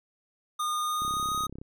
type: tone with pitch glide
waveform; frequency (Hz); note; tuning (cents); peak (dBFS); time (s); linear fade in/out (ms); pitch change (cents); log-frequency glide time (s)
square; 1221 to 1249.5; D#6 to D#6; -33 to +7; -28; 0.59-1.47; 10; +40; 0.79-1.36
type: click train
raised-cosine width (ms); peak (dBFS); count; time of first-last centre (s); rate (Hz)
3; -29; 21; 1.02-1.615; 33.6
effects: none